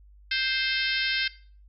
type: harmonic tone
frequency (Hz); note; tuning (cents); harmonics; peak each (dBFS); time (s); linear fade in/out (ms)
524; C5; +2; 3 / 4 / 5 / 6 / 7 / 8 / 9 / 10; -30 / -31 / -32 / -33 / -33 / -34 / -35 / -35; 0.31-1.28; 5
effects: noise-tail reverb RT60 0.4 s tail -17 dB re dry + added 50 Hz sine -50 dBFS peak until 1.68 s